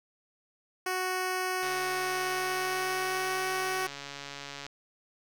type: tone with pitch glide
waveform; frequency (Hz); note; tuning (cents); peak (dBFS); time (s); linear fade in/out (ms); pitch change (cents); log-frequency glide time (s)
10% pulse; 370 to 374.7; F#4 to F#4; 0 to +22; -21; 0.86-3.87; 5; +22; 2.27-3.39
type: click train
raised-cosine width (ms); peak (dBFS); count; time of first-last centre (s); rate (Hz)
0.2; -23; 429; 1.63-4.665; 141
effects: none